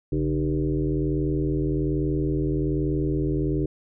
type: tone with frequency modulation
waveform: sine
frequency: 223 Hz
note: A3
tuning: 23 cents sharp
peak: -21 dBFS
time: 0.12-3.66 s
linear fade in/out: 5 ms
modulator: 81.2 Hz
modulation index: 2.3
effects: none